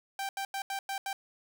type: tone bursts at uneven times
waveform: sawtooth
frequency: 784 Hz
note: G5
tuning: in tune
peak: -29 dBFS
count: 6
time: 0.19-0.29 / 0.37-0.45 / 0.54-0.62 / 0.7-0.79 / 0.89-0.98 / 1.06-1.13 s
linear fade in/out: 2 ms
effects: none